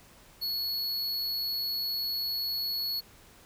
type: tone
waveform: square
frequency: 4375 Hz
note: C#8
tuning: 24 cents flat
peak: -30 dBFS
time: 0.41-3.01 s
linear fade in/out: 20 ms
effects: pink hiss -56 dBFS RMS until 3.45 s